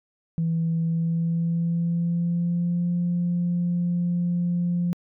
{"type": "tone with pitch glide", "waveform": "sine", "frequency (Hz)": [164.81, 174.61], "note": ["E3", "F3"], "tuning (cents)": [0, 0], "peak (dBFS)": -20, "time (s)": [0.38, 4.93], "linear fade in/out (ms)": 0, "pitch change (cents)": 100, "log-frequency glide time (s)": [0.84, 2.91], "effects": ["tanh soft clip ceiling -17 dBFS"]}